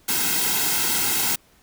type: noise with comb filter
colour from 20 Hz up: white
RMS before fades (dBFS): -22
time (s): 0.08-1.36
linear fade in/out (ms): 10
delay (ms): 1.7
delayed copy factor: -0.85
effects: pink hiss -57 dBFS RMS until 1.62 s